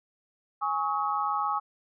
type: chord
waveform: sine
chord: Ab suspended fourth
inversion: none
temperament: equal with one note detuned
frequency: 830.6 / 1108.7 / 1275.1 Hz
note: Ab5 / Db6 / Eb6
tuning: 0 / 0 / +42 cents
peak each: -30 dBFS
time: 0.61-1.6 s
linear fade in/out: 20 ms
effects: none